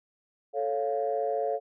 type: chord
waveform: sine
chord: A augmented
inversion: none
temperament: equal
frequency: 440 / 554.4 / 698.5 Hz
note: A4 / C#5 / E#5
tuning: 0 / 0 / 0 cents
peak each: -30 dBFS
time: 0.53-1.6 s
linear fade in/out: 50 ms
effects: tanh soft clip ceiling -17 dBFS